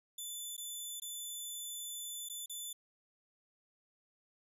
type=tone with dropouts; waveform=10% pulse; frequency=3508 Hz; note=A7; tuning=6 cents flat; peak=-33 dBFS; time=0.18-2.73 s; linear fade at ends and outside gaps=5 ms; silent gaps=0.567-0.578 / 1-1.019 / 2.288-2.297 / 2.46-2.496 s; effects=resampled to 32000 Hz